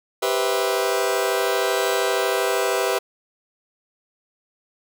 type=chord; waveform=sawtooth; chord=C major seventh; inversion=second; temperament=just; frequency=392.4 / 490.5 / 523.3 / 654.1 Hz; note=G4 / B4 / C5 / E5; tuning=+2 / -12 / 0 / -14 cents; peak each=-20 / -20 / -24 / -22 dBFS; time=0.22-2.99 s; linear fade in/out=10 ms; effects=none